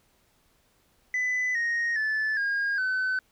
sine tone with pitch steps, 2001 / 1867 / 1742 / 1625.3 / 1516.5 Hz, B6 / A#6 / A6 / G#6 / F#6, +22 / +2 / -18 / -38 / +42 cents, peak -22 dBFS, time 1.14-3.19 s, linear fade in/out 2 ms, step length 410 ms, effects tanh soft clip ceiling -23 dBFS + pink hiss -66 dBFS RMS until 3.31 s

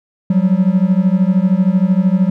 triangle beating tone pair, 180 / 193 Hz, F#3 / G3, -47 / -27 cents, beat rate 13 Hz, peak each -11 dBFS, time 0.3-2.3 s, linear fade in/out 5 ms, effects none

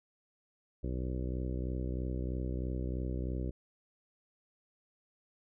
harmonic tone, 63.1 Hz, B1, 38 cents sharp, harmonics 1 / 2 / 3 / 4 / 5 / 6 / 7 / 8 / 9, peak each -35 / -40 / -44 / -45 / -44 / -46 / -52 / -50 / -53 dBFS, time 0.83-3.51 s, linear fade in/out 10 ms, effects none

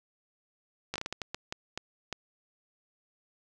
slowing click train, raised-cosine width 0.2 ms, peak -17 dBFS, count 11, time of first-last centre 0.94-2.127 s, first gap 17 ms, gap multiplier 1.4, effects none

